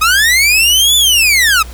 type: linear two-way sweep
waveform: sawtooth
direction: up then down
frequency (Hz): 1231 to 3520 to 1231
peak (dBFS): -4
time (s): 0.01-1.63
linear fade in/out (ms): 10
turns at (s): 0.96
effects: added 60 Hz sine -27 dBFS peak until 1.73 s + pink hiss -36 dBFS RMS until 1.73 s